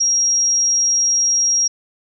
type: tone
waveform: sine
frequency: 5630 Hz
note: F8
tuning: 13 cents sharp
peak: -13 dBFS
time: 0-1.68 s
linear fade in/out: 10 ms
effects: none